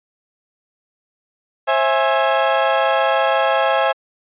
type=chord; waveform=30% pulse; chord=C augmented; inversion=none; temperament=equal with one note detuned; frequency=535.2 / 659.3 / 830.6 Hz; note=C5 / E5 / G#5; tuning=+39 / 0 / 0 cents; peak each=-16 dBFS; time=1.67-3.93 s; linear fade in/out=20 ms; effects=resampled to 8000 Hz